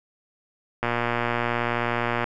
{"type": "click train", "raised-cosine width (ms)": 0.5, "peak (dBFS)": -9, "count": 169, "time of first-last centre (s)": [0.83, 2.242], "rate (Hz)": 119, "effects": []}